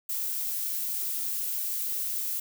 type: noise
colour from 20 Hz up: violet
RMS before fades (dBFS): -31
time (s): 0.09-2.4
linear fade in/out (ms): 5
effects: none